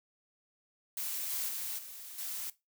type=noise with level steps; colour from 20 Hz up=blue; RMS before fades=-37 / -35 / -38 / -47 / -39 dBFS; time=0.97-2.5 s; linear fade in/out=2 ms; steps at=1.3 / 1.48 / 1.78 / 2.18 s; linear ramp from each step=10 ms; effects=noise-tail reverb RT60 0.2 s tail -17 dB re dry

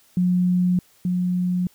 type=tone pair in turn; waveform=sine; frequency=180 / 180 Hz; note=F#3 / F#3; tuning=-47 / -47 cents; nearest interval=unison; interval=0 cents; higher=neither; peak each=-16 / -19 dBFS; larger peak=first; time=0.17-0.79 / 1.05-1.67 s; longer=neither; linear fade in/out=2 ms; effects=white hiss -57 dBFS RMS until 1.74 s

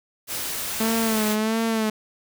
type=noise; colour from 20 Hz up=white; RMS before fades=-29 dBFS; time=0.27-1.37 s; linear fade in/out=50 ms
type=tone with vibrato; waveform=sawtooth; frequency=219.9 Hz; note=A3; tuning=1 cent flat; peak=-17 dBFS; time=0.8-1.9 s; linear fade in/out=5 ms; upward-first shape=sine; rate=1.5 Hz; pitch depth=56 cents each way
effects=none

